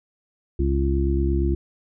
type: harmonic tone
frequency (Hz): 68.7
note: C#2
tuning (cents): -15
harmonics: 1 / 2 / 3 / 4 / 5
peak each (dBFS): -20 / -29 / -31 / -31 / -25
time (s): 0.59-1.55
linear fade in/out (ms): 5
effects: none